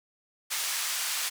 white band-pass noise, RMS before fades -31 dBFS, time 0.5-1.3 s, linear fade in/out 20 ms, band 1100 to 10000 Hz, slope 12 dB/octave, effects none

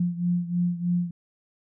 sine beating tone pair, 174.61 / 177.81 Hz, F3 / F3, 0 / +31 cents, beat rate 3.2 Hz, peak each -24 / -28 dBFS, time 0-1.11 s, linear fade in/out 5 ms, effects none

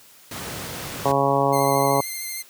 pink noise, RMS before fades -32 dBFS, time 0.31-1.12 s, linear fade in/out 5 ms
harmonic tone, 138.59 Hz, C#3, in tune, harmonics 1 / 2 / 3 / 4 / 5 / 6 / 7 / 8, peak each -26 / -27 / -25 / -23 / -25 / -25 / -25 / -26 dBFS, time 1.05-2.01 s, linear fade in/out 5 ms
5% pulse tone with vibrato, 2093 Hz, C7, in tune, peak -19 dBFS, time 1.52-2.43 s, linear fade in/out 20 ms, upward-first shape sine, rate 13 Hz, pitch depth 26 cents each way
effects white hiss -50 dBFS RMS until 2.49 s + high-pass 80 Hz 12 dB/octave

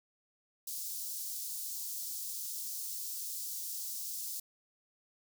white high-pass noise, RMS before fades -40 dBFS, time 0.67-4.4 s, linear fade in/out 5 ms, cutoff 4800 Hz, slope 24 dB/octave, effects none

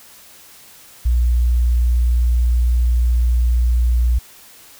sine tone, 59.9 Hz, A#1, 48 cents sharp, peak -12 dBFS, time 1.05-4.19 s, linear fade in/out 10 ms, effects white hiss -44 dBFS RMS until 4.79 s

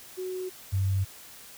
sine tone pair in turn, 370 / 96.46 Hz, F#4 / G2, 0 / -27 cents, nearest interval octave + major seventh, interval 2327 cents, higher first, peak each -31 / -23 dBFS, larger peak second, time 0.17-0.5 / 0.72-1.05 s, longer neither, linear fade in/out 20 ms, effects white hiss -48 dBFS RMS until 1.57 s

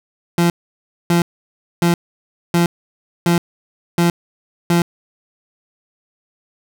30% pulse tone bursts, 171.7 Hz, F3, 29 cents flat, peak -9 dBFS, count 7, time 0.38-4.82 s, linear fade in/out 2 ms, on 120 ms, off 600 ms, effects none

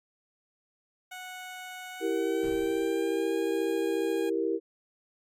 15% pulse tone with pitch glide, 737 to 817.8 Hz, F#5 to G#5, -7 to -27 cents, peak -33 dBFS, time 1.11-4.3 s, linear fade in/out 10 ms, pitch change +180 cents, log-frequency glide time 1.92-3.35 s
sine chord, E diminished, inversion none, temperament equal, 329.6 / 392 / 466.2 Hz, E4 / G4 / Bb4, 0 / 0 / 0 cents, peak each -30 dBFS, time 2-4.6 s, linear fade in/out 50 ms
brown noise with exponential decay, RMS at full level -38 dBFS, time 2.43-3.17 s, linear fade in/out 2 ms, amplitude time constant 160 ms
effects MP3 64 kbps

